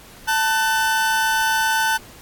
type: tone pair together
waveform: 40% pulse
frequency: 886.4 / 1508 Hz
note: A5 / F#6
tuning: +13 / +32 cents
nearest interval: major sixth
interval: 919 cents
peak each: -19 dBFS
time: 0.27-1.98 s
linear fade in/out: 20 ms
effects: pink hiss -44 dBFS RMS until 2.21 s + AAC 64 kbps